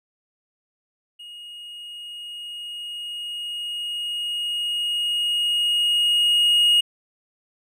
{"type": "tone with level ramp", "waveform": "triangle", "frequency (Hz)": 2873, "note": "F7", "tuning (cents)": 48, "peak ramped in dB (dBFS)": [-36, -12], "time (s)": [1.19, 6.81], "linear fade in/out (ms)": 10, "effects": []}